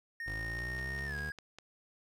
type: tone with pitch glide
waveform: triangle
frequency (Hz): 1845 to 1643.7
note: A#6 to G#6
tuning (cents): -18 to -18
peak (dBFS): -36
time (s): 0.2-1.32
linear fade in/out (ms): 2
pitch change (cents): -200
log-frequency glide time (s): 1.05-1.16
type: linear sweep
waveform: 25% pulse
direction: up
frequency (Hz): 51.91 to 75.3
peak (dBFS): -36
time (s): 0.26-1.31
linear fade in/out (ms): 20
type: click train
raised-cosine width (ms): 0.2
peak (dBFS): -31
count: 6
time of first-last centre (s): 0.59-1.586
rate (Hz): 5.02
effects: none